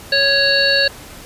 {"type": "harmonic tone", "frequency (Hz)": 554, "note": "C#5", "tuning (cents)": -1, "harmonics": [1, 3, 5, 7, 8], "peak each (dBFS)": [-19, -16, -22, -22, -16], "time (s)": [0.12, 0.88], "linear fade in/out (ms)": 5, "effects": ["pink hiss -37 dBFS RMS until 1.25 s", "resampled to 32000 Hz"]}